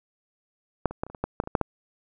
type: clicks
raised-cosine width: 1 ms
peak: -7 / -23 / -13 / -28 / -30 / -24 / -12 / -8 / -29 / -19 / -6 / -9 dBFS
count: 12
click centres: 0.857 / 0.91 / 1.035 / 1.066 / 1.1 / 1.148 / 1.24 / 1.401 / 1.438 / 1.474 / 1.552 / 1.613 s
effects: none